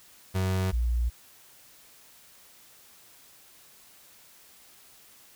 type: tone pair in turn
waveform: 35% pulse / sine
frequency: 93.8 / 59.09 Hz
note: F#2 / A#1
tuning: +24 / +24 cents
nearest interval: minor sixth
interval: 800 cents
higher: first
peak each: -23 dBFS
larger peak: neither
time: 0.34-0.72 / 0.72-1.1 s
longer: neither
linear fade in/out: 20 ms
effects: white hiss -55 dBFS RMS until 5.35 s